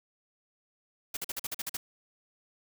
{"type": "noise bursts", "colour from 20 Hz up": "white", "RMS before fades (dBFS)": -35, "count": 9, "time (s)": [1.14, 1.77], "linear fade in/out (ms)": 5, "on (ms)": 30, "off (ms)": 45, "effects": []}